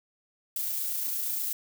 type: noise with amplitude modulation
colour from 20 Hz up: violet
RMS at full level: -30 dBFS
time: 0.56-1.53 s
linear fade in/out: 2 ms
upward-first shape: sine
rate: 28.6 Hz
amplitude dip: 25%
effects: none